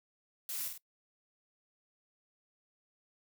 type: noise with echo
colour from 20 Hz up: blue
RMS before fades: -39 dBFS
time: 0.49-0.68 s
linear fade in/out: 2 ms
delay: 49 ms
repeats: 2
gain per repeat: -5 dB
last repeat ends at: 0.778 s
effects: noise-tail reverb RT60 0.1 s tail -21 dB re dry

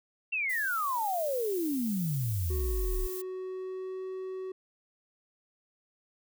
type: exponential sweep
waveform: sine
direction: down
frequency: 2747 to 32.05 Hz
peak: -28 dBFS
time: 0.32-3.07 s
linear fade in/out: 10 ms
type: noise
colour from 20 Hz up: violet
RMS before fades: -41 dBFS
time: 0.49-3.22 s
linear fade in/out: 10 ms
type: tone with pitch glide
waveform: triangle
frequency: 370 to 375.8 Hz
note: F#4 to F#4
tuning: 0 to +27 cents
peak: -33 dBFS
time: 2.5-4.52 s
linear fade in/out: 5 ms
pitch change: +27 cents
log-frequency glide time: 2.81-4.05 s
effects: none

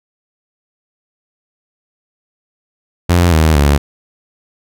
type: tone with pitch steps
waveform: sawtooth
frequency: 87.31 / 79.14 / 71.74 Hz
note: F2 / D#2 / D2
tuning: 0 / +30 / -40 cents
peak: -4 dBFS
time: 3.09-3.78 s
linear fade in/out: 10 ms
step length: 230 ms
effects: none

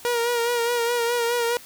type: tone with vibrato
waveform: sawtooth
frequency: 474.1 Hz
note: A#4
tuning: 29 cents sharp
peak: -17 dBFS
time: 0.05-1.57 s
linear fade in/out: 0 ms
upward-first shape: sine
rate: 4.8 Hz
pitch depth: 39 cents each way
effects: white hiss -45 dBFS RMS until 1.65 s

